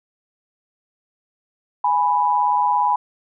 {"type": "tone pair together", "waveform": "sine", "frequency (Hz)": [830.6, 987.8], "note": ["G#5", "B5"], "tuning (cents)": [0, 0], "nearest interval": "minor third", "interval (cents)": 300, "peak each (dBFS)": [-19, -17], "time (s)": [1.84, 2.96], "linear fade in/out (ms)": 5, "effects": []}